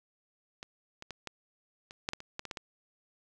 clicks, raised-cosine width 0.2 ms, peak -25 / -26 / -23 / -21 / -29 / -14 / -17 / -28 / -19 / -23 / -20 / -21 dBFS, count 12, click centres 0.629 / 1.024 / 1.107 / 1.273 / 1.909 / 2.089 / 2.134 / 2.204 / 2.394 / 2.453 / 2.512 / 2.572 s, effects none

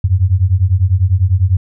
sine beating tone pair, 88.2 / 98.2 Hz, F2 / G2, +18 / +4 cents, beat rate 10 Hz, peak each -12 dBFS, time 0.04-1.57 s, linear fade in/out 5 ms, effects none

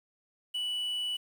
triangle tone with quantisation, 2960 Hz, F#7, in tune, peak -29 dBFS, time 0.54-1.17 s, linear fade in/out 10 ms, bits 9, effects none

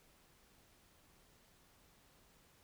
silence, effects pink hiss -68 dBFS RMS until 2.63 s

